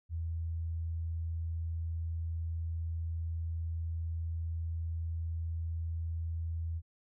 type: tone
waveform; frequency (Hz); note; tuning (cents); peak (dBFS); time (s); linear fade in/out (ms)
sine; 82.41; E2; 0; -33; 0.09-6.82; 50
effects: none